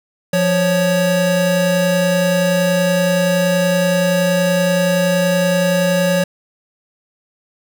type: tone pair together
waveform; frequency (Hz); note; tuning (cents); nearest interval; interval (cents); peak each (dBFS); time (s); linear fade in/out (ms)
square; 175.3 / 556.5; F3 / C#5; +7 / +7; octave + minor sixth; 2000; -17 / -16; 0.33-6.24; 5
effects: none